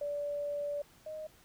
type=tone pair in turn; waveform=sine; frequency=580 / 621.1 Hz; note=D5 / D#5; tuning=-22 / -3 cents; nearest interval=minor second; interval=119 cents; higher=second; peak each=-33 / -39 dBFS; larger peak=first; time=0.01-0.82 / 1.06-1.27 s; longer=first; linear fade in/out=5 ms; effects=pink hiss -62 dBFS RMS until 1.44 s